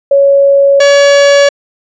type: tone pair in turn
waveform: sine / 45% pulse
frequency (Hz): 557 / 566.1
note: C#5 / C#5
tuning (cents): +8 / +36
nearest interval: unison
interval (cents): 28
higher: second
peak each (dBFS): -3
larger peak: neither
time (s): 0.11-0.8 / 0.8-1.49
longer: neither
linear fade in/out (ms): 5
effects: resampled to 16000 Hz